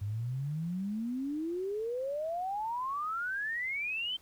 sine exponential sweep, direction up, 98 to 3136 Hz, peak -32 dBFS, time 0.01-4.17 s, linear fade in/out 10 ms, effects pink hiss -62 dBFS RMS until 4.21 s

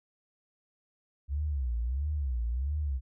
sine tone with vibrato, 66 Hz, C2, 16 cents sharp, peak -28 dBFS, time 1.28-3.01 s, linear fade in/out 50 ms, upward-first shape sine, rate 1.5 Hz, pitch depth 240 cents each way, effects none

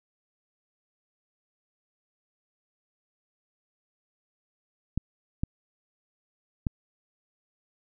clicks, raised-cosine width 5 ms, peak -14 dBFS, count 3, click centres 4.976 / 5.435 / 6.668 s, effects none

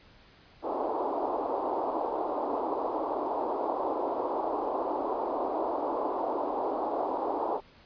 white band-pass noise, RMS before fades -31 dBFS, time 0.62-7.61 s, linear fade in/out 50 ms, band 280 to 1000 Hz, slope 48 dB/octave, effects pink hiss -57 dBFS RMS until 7.85 s + resampled to 11025 Hz

